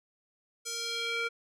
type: tone with band-pass filter sweep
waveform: square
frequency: 464.2 Hz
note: A#4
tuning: 7 cents flat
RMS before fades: -34 dBFS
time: 0.65-1.29 s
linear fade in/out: 20 ms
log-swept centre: 6900 to 1900 Hz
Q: 1.8
effects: none